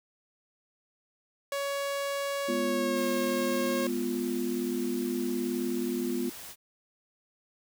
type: tone with pitch glide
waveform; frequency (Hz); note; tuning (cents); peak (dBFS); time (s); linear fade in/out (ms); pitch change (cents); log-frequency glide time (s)
sawtooth; 560 to 542.5; C#5 to C#5; +18 to -37; -26; 1.52-3.87; 2; -55; 2.46-3
type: chord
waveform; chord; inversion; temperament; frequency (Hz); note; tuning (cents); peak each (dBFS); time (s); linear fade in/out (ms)
sine; F diminished; first; equal; 207.7 / 246.9 / 349.2; Ab3 / Cb4 / F4; 0 / 0 / 0; -36 / -31 / -32; 2.48-6.3; 10
type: noise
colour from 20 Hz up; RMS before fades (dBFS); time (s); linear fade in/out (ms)
white; -44; 2.93-6.56; 50
effects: none